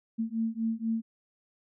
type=beating tone pair; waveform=sine; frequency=223.4 / 227.5 Hz; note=A3 / A#3; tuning=+27 / -42 cents; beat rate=4.1 Hz; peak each=-31 dBFS; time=0.18-1.02 s; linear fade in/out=20 ms; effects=none